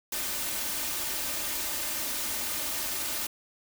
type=noise with comb filter; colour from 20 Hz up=white; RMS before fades=-32 dBFS; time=0.12-3.27 s; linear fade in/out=5 ms; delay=3.3 ms; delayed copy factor=+0.55; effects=none